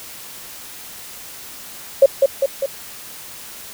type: tone with echo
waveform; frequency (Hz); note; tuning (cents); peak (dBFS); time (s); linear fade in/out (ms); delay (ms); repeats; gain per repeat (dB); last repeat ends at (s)
sine; 547; C#5; -23; -4; 2.02-2.06; 5; 200; 3; -4; 2.66
effects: white hiss -36 dBFS RMS until 3.73 s